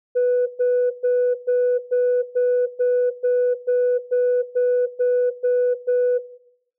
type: tone bursts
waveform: sine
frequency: 493.9 Hz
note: B4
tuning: in tune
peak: -13 dBFS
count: 14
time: 0.15-6.19 s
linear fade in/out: 20 ms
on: 320 ms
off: 120 ms
effects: noise-tail reverb RT60 0.8 s tail -17 dB re dry + tanh soft clip ceiling -13 dBFS